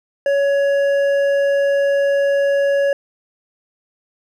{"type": "tone with hard clipping", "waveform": "sine", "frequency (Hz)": 560, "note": "C#5", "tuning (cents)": 18, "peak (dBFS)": -15, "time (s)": [0.26, 2.93], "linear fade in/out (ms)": 2, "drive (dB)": 7, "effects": []}